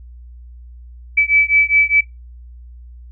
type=beating tone pair; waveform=sine; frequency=2300 / 2304.9 Hz; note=D7 / D7; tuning=-37 / -33 cents; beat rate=4.9 Hz; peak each=-14 dBFS; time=1.17-2.01 s; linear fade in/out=10 ms; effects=noise-tail reverb RT60 0.2 s tail -22 dB re dry + added 60 Hz sine -35 dBFS peak until 3.11 s